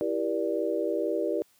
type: chord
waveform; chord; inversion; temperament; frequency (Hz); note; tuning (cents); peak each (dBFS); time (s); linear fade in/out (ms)
sine; E half-diminished seventh; none; equal with one note detuned; 329.6 / 392 / 476 / 587.3; E4 / G4 / Bb4 / D5; 0 / 0 / +36 / 0; -31; 0.01-1.42; 0
effects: white hiss -64 dBFS RMS until 1.59 s + high-pass 80 Hz 12 dB/octave